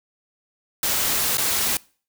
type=noise with dropouts; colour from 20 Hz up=white; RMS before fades=-22 dBFS; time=0.83-1.77 s; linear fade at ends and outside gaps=2 ms; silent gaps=1.372-1.381 s; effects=noise-tail reverb RT60 0.4 s tail -23 dB re dry